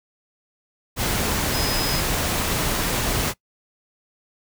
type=tone in noise; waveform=sine; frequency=5060 Hz; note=D#8; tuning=28 cents sharp; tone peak=-27 dBFS; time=1.51-2.03 s; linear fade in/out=50 ms; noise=pink; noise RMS=-23 dBFS; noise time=0.96-3.34 s; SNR=-7 dB; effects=noise-tail reverb RT60 0.1 s tail -21 dB re dry

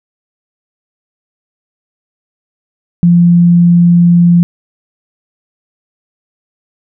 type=tone; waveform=sine; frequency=173 Hz; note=F3; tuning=16 cents flat; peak=-3 dBFS; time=3.03-4.43 s; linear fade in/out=0 ms; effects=none

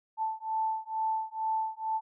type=beating tone pair; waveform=sine; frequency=880 / 882.2 Hz; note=A5 / A5; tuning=0 / +4 cents; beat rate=2.2 Hz; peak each=-32 / -32 dBFS; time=0.17-2.01 s; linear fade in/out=50 ms; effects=none

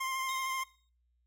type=tone with vibrato; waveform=25% pulse; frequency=1054 Hz; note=C6; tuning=12 cents sharp; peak=-29 dBFS; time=0-0.64 s; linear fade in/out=10 ms; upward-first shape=sine; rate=13 Hz; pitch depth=19 cents each way
type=tone with exponential decay; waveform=35% pulse; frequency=3729 Hz; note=A#7; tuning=in tune; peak=-38 dBFS; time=0.29-0.89 s; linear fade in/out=0 ms; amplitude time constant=130 ms
effects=noise-tail reverb RT60 0.4 s tail -20 dB re dry + added 60 Hz sine -70 dBFS peak until 1.26 s

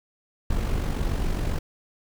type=noise with amplitude modulation; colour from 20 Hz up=brown; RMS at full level=-23 dBFS; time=0.5-1.59 s; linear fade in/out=5 ms; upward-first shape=sine; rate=47.4 Hz; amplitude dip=50%; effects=none

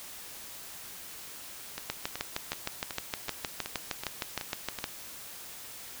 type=two click trains; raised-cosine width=0.2 ms; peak=-13 / -18 dBFS; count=20 / 9; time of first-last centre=1.9-4.841 / 1.78-4.788 s; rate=6.46 / 2.66 Hz; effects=white hiss -45 dBFS RMS until 6 s

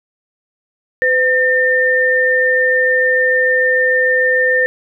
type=tone pair together; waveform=sine; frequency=507 / 1806.7 Hz; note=B4 / A6; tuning=+45 / +45 cents; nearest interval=octave + minor seventh; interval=2200 cents; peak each=-15 / -12 dBFS; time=1.02-4.66 s; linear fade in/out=0 ms; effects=none

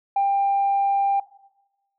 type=tone; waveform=sine; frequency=794 Hz; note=G5; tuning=22 cents sharp; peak=-16 dBFS; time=0.16-1.2 s; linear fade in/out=5 ms; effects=noise-tail reverb RT60 1.0 s tail -19 dB re dry + tanh soft clip ceiling -14 dBFS

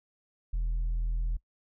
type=tone; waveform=sine; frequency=41.2 Hz; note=E1; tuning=in tune; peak=-24 dBFS; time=0.53-1.37 s; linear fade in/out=10 ms; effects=noise-tail reverb RT60 0.1 s tail -23 dB re dry + tanh soft clip ceiling -26 dBFS

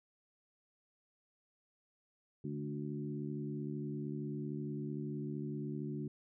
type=harmonic tone with a mistuned harmonic; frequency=73.1 Hz; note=D2; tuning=7 cents flat; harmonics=2 / 3 / 4 / 5; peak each=-41 / -43 / -44 / -46 dBFS; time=2.44-6.08 s; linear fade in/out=5 ms; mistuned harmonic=3; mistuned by=-19 cents; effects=none

